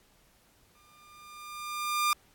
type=tone with exponential growth; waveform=sawtooth; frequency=1200 Hz; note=D6; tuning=37 cents sharp; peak=-19 dBFS; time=0.75-2.13 s; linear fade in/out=1 ms; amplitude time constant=300 ms; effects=pink hiss -64 dBFS RMS until 2.34 s + AAC 64 kbps